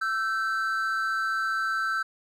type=tone pair together; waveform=triangle; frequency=1332.7 / 1548 Hz; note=E6 / G6; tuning=+19 / -22 cents; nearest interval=minor third; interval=259 cents; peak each=-26 dBFS; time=0.01-2.03 s; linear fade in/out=10 ms; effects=none